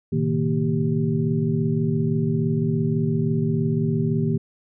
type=tone cluster; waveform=sine; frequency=113.8 / 131.3 / 157.3 / 232.1 / 390.8 Hz; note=A#2 / C3 / D#3 / A#3 / G4; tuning=-41 / +6 / +19 / -7 / -5 cents; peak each=-27 / -30 / -22 / -25 / -28 dBFS; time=0.12-4.38 s; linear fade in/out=10 ms; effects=none